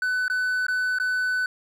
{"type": "tone with dropouts", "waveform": "triangle", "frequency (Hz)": 1500, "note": "F#6", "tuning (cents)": 23, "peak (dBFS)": -20, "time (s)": [0.02, 1.46], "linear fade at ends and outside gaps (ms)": 2, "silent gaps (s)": [[0.281, 0.299], [0.667, 0.683], [0.986, 0.999]], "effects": []}